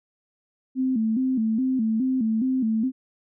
sine tone with vibrato, 239.9 Hz, A#3, 50 cents sharp, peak -20 dBFS, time 0.75-2.92 s, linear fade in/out 50 ms, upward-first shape square, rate 2.4 Hz, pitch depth 140 cents each way, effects none

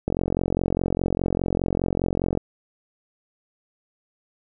click train, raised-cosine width 2 ms, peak -9 dBFS, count 104, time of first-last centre 0.08-2.374 s, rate 44.9 Hz, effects none

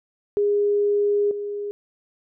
sine tone with level steps, 410 Hz, G#4, 22 cents flat, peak -17 / -26 dBFS, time 0.37-1.71 s, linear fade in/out 0 ms, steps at 1.31 s, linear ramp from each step 2 ms, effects none

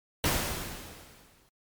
pink noise with exponential decay, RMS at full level -25 dBFS, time 0.24-1.49 s, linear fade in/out 1 ms, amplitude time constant 270 ms, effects MP3 96 kbps

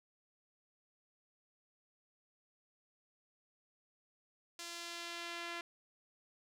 sawtooth tone with band-pass filter sweep, 342.1 Hz, F4, 36 cents flat, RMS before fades -45 dBFS, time 4.59-5.61 s, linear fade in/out 2 ms, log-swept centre 5600 to 2300 Hz, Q 0.92, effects none

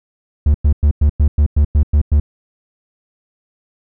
triangle tone bursts, 73.42 Hz, D2, in tune, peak -6 dBFS, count 10, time 0.46-2.2 s, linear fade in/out 5 ms, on 84 ms, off 100 ms, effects none

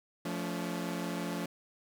sawtooth chord, F augmented, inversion none, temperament equal with one note detuned, 174.61 / 220 / 284.2 Hz, F3 / A3 / C#4, 0 / 0 / +43 cents, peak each -33 / -36 / -35 dBFS, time 0.25-1.46 s, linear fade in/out 5 ms, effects none

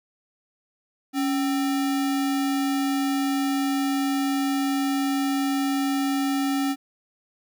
sine tone with sample-and-hold, 277.2 Hz, C#4, in tune, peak -21 dBFS, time 1.13-6.76 s, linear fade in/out 50 ms, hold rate 1050 Hz, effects none

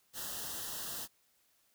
white band-stop noise, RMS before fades -41 dBFS, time 0.13-1.08 s, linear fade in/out 50 ms, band 1900 to 2700 Hz, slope 96 dB/octave, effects white hiss -72 dBFS RMS until 1.74 s

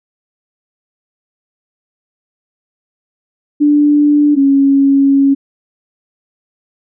sine tone pair in turn, 293.7 / 276 Hz, D4 / C#4, 0 / -7 cents, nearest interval minor second, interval 107 cents, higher first, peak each -6 dBFS, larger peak neither, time 3.6-4.36 / 4.36-5.35 s, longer second, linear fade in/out 20 ms, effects none

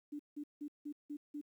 sine tone bursts, 293.7 Hz, D4, in tune, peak -40 dBFS, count 6, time 0.12-1.414 s, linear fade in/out 10 ms, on 74 ms, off 170 ms, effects 12-bit

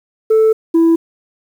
sine tone pair in turn, 440 / 330.4 Hz, A4 / E4, 0 / +4 cents, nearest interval perfect fourth, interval 496 cents, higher first, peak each -5 dBFS, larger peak neither, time 0.3-0.53 / 0.74-0.96 s, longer first, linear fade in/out 10 ms, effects tanh soft clip ceiling -6 dBFS + 7-bit

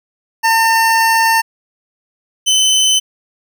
25% pulse tone pair in turn, 904 / 3041 Hz, A5 / F#7, +47 / +47 cents, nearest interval octave + major sixth, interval 2100 cents, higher second, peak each -6 dBFS, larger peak neither, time 0.43-1.42 / 2.46-3 s, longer first, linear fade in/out 20 ms, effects none

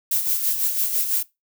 violet noise with tremolo, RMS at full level -20 dBFS, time 0.11-1.23 s, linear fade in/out 5 ms, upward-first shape sine, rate 6 Hz, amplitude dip 55%, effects noise-tail reverb RT60 0.2 s tail -20 dB re dry

